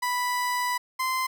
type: tone pair in turn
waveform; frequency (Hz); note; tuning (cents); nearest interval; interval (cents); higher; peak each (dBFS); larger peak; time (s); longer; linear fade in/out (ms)
30% pulse; 987.8 / 1036.4; B5 / C6; 0 / -17; minor second; 83; second; -22; neither; 0.02-0.78 / 0.99-1.27; first; 10
effects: none